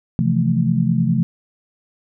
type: chord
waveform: sine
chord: F major seventh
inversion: second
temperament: equal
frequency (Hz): 130.81 / 164.81 / 174.61 / 220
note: C3 / E3 / F3 / A3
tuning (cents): 0 / 0 / 0 / 0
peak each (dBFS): -20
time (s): 0.19-1.23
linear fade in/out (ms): 0
effects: none